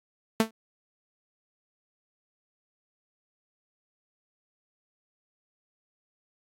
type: tone with exponential decay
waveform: sawtooth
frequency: 222.5 Hz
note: A3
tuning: 20 cents sharp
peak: -12 dBFS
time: 0.4-0.51 s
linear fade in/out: 2 ms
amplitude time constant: 23 ms
effects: AAC 64 kbps